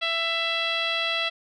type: tone with low-pass filter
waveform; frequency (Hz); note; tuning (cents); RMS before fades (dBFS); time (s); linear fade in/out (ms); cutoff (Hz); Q
10% pulse; 665; E5; +15; -26; 0.01-1.3; 20; 3400; 2.8
effects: none